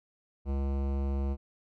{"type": "tone with hard clipping", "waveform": "sine", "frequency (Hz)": 68.7, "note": "C#2", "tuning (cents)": -15, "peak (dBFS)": -30, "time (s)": [0.45, 1.37], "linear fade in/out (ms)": 50, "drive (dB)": 18, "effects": []}